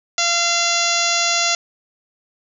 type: harmonic tone with a mistuned harmonic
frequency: 687 Hz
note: F5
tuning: 29 cents flat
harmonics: 1 / 2 / 3 / 4 / 5 / 6 / 7 / 8 / 9 / 10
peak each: -25 / -25 / -25 / -25 / -25 / -25 / -25 / -25 / -25 / -25 dBFS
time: 0.18-1.55 s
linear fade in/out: 2 ms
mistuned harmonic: 8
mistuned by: +29 cents
effects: none